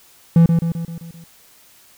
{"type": "tone with echo", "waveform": "triangle", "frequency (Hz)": 166.9, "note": "E3", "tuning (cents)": 22, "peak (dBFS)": -5, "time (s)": [0.36, 0.46], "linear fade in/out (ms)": 2, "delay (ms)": 130, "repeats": 6, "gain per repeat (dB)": -5, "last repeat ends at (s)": 1.24, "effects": ["white hiss -50 dBFS RMS until 1.97 s"]}